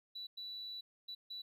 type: tone bursts at uneven times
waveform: triangle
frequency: 3951 Hz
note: B7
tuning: in tune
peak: -40 dBFS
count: 4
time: 0.15-0.27 / 0.37-0.81 / 1.08-1.15 / 1.3-1.42 s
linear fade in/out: 10 ms
effects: tanh soft clip ceiling -40 dBFS